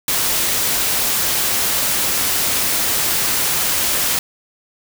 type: noise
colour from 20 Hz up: white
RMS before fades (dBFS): -18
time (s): 0.08-4.19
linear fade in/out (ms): 2
effects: none